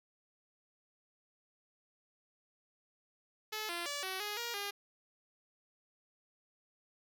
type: tone with pitch steps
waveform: 5% pulse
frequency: 430.7 / 344.1 / 576 / 377.5 / 416.2 / 472.4 / 405 Hz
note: A4 / F4 / D5 / F#4 / G#4 / A#4 / G#4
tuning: -37 / -26 / -34 / +35 / +4 / +23 / -43 cents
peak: -26 dBFS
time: 3.52-4.71 s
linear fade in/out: 10 ms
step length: 170 ms
effects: none